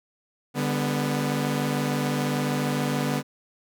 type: chord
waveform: sawtooth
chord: G major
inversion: second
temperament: equal with one note detuned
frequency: 146.83 / 200.7 / 246.9 Hz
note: D3 / G3 / B3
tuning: 0 / +41 / 0 cents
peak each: -23 / -28 / -23 dBFS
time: 0.54-3.23 s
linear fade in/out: 50 ms
effects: none